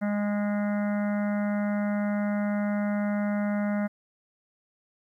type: harmonic tone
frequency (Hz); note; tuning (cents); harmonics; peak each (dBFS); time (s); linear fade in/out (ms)
206; G#3; -14; 1 / 3 / 4 / 5 / 6 / 7 / 8 / 9 / 10; -25 / -33 / -41 / -47 / -45 / -41 / -48 / -45 / -46; 0.01-3.88; 20
effects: 11-bit